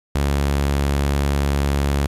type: tone with vibrato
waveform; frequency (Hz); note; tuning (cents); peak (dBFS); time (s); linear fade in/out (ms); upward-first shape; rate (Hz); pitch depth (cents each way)
sawtooth; 70.5; C#2; +30; -13; 0.15-2.07; 5; sine; 19; 12
effects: resampled to 32000 Hz + 8-bit